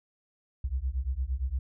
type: beating tone pair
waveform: sine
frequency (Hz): 60.8 / 69.5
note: B1 / C#2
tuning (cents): -26 / +5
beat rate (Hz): 8.7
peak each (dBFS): -31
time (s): 0.64-1.59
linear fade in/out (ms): 5
effects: none